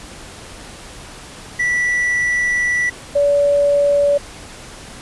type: tone pair in turn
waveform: triangle / sine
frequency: 1959 / 572.9 Hz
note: B6 / D5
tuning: -15 / -43 cents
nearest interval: octave + major sixth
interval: 2128 cents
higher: first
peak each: -13 / -11 dBFS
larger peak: second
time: 1.59-2.9 / 3.15-4.18 s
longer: first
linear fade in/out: 10 ms
effects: pink hiss -36 dBFS RMS until 5.01 s + resampled to 24000 Hz